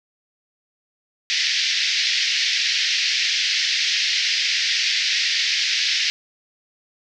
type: band-pass noise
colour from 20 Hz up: white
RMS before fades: -21 dBFS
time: 1.3-6.1 s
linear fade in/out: 0 ms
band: 1800 to 5500 Hz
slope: 48 dB/octave
effects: none